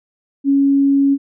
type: tone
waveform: sine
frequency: 277.4 Hz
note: C#4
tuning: 1 cent sharp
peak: -10 dBFS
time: 0.44-1.18 s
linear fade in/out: 50 ms
effects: none